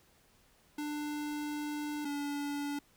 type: tone pair in turn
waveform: square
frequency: 296.7 / 287.6 Hz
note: D4 / D4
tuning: +18 / -36 cents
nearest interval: minor second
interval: 54 cents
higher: first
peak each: -36 / -35 dBFS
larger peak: second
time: 0.78-2.05 / 2.05-2.79 s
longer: first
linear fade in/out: 5 ms
effects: pink hiss -66 dBFS RMS until 2.96 s